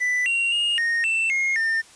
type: tone with pitch steps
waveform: triangle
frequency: 1987 / 2753 / 2846 / 1854 / 2672 / 2146 / 1806 Hz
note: B6 / F7 / F7 / A#6 / E7 / C7 / A6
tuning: +10 / -25 / +32 / -10 / +23 / +43 / +45 cents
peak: -18 dBFS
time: 0-1.82 s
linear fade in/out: 20 ms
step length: 260 ms
effects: white hiss -49 dBFS RMS until 1.95 s + resampled to 22050 Hz